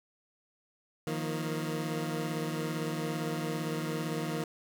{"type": "chord", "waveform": "20% pulse", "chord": "Eb suspended second", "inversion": "none", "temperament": "equal with one note detuned", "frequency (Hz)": [156.92, 174.61, 233.1], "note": ["Eb3", "F3", "Bb3"], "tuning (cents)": [15, 0, 0], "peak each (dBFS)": [-29, -34, -34], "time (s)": [1.07, 4.44], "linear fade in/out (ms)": 2, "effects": []}